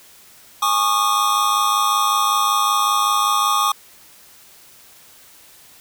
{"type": "chord", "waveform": "square", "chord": "Ab suspended fourth", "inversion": "none", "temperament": "equal with one note detuned", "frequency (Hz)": [830.6, 1108.7, 1214], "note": ["Ab5", "Db6", "Eb6"], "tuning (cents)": [0, 0, -43], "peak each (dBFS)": [-25, -20, -19], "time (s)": [0.62, 3.72], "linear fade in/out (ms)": 5, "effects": ["white hiss -47 dBFS RMS until 5.8 s"]}